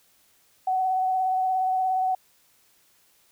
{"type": "tone with vibrato", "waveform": "sine", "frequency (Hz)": 750, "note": "F#5", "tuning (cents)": 23, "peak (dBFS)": -21, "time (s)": [0.67, 2.15], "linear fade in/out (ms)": 5, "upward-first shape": "sine", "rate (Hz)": 17, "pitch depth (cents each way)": 19, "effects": ["white hiss -62 dBFS RMS until 3.31 s"]}